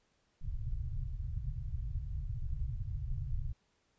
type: low-pass noise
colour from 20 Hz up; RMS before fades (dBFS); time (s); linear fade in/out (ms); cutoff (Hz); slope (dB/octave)
pink; -37; 0.41-3.53; 5; 140; 96
effects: pink hiss -75 dBFS RMS until 3.98 s + resampled to 16000 Hz